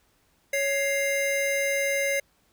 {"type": "tone pair together", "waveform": "square", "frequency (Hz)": [556.2, 2100], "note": ["C#5", "C7"], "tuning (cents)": [6, 6], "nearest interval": "octave + major seventh", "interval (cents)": 2300, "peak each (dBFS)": -27, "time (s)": [0.53, 2.2], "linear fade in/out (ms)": 5, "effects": ["pink hiss -66 dBFS RMS until 2.52 s"]}